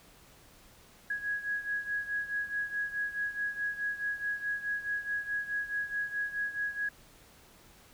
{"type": "beating tone pair", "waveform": "sine", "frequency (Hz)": [1661.2, 1665.9], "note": ["G#6", "G#6"], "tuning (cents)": [0, 5], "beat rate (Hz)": 4.7, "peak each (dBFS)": [-33, -37], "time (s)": [1.1, 6.89], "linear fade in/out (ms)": 5, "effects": ["pink hiss -58 dBFS RMS until 7.93 s"]}